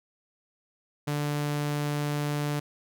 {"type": "tone", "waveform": "sawtooth", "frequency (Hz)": 146.83, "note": "D3", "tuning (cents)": 0, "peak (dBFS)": -23, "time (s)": [1.07, 2.6], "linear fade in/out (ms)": 10, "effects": []}